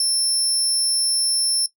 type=tone; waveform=30% pulse; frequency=5360 Hz; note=E8; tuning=28 cents sharp; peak=-13 dBFS; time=0-1.66 s; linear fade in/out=2 ms; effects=noise-tail reverb RT60 0.1 s tail -18 dB re dry